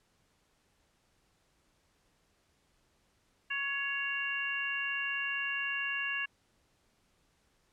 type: harmonic tone with a mistuned harmonic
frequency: 554.4 Hz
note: C#5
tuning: in tune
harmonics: 2 / 3 / 4 / 5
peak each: -44 / -35 / -42 / -35 dBFS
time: 3.5-6.26 s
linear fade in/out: 10 ms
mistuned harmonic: 3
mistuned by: +16 cents
effects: pink hiss -72 dBFS RMS until 7.72 s + low-pass 10000 Hz 12 dB/octave